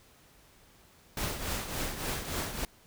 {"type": "noise with tremolo", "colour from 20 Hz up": "pink", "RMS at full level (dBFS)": -32, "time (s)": [1.17, 2.65], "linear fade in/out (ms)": 2, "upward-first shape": "triangle", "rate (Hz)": 3.5, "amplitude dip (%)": 65, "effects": ["pink hiss -60 dBFS RMS until 2.86 s"]}